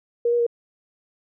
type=tone with pitch steps; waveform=sine; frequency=473.1 / 478 / 471.1 Hz; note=A#4 / A#4 / A#4; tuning=+26 / +43 / +18 cents; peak=-17 dBFS; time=0.25-0.466 s; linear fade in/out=5 ms; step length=72 ms; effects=none